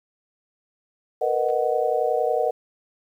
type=chord; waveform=sine; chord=B major seventh; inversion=third; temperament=just; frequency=463 / 493.9 / 617.4 / 740.8 Hz; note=A#4 / B4 / D#5 / F#5; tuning=-12 / 0 / -14 / +2 cents; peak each=-25 dBFS; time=1.21-2.51 s; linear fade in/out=10 ms
type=clicks; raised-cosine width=0.3 ms; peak=-33 dBFS; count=2; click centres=1.488 / 1.501 s
effects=9-bit